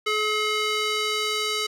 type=tone with band-pass filter sweep; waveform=square; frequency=426.9 Hz; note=G#4; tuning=48 cents sharp; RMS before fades=-25 dBFS; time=0.06-1.67 s; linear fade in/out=10 ms; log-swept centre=2400 to 4100 Hz; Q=0.9; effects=none